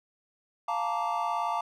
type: chord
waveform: triangle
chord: Bb major seventh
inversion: second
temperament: just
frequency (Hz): 699.2 / 874.1 / 932.3 / 1165.4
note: F5 / A5 / Bb5 / D6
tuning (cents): +2 / -12 / 0 / -14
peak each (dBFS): -31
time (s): 0.68-1.61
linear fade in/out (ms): 5
effects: none